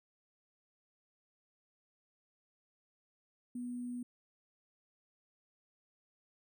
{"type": "tone with sample-and-hold", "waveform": "sine", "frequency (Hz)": 244.8, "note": "B3", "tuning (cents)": -15, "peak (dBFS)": -38, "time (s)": [3.55, 4.03], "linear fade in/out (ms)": 5, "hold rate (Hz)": 8820, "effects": []}